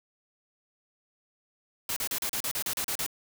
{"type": "noise bursts", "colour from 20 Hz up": "white", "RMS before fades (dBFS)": -31, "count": 11, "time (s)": [1.89, 3.064], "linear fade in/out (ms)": 2, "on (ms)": 74, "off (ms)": 36, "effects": []}